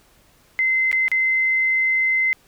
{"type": "tone with dropouts", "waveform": "sine", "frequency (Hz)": 2064, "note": "C7", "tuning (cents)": -24, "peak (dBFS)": -16, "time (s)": [0.59, 2.33], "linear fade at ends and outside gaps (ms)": 0, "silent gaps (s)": [[0.915, 0.928], [1.081, 1.116]], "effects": ["pink hiss -56 dBFS RMS until 2.47 s"]}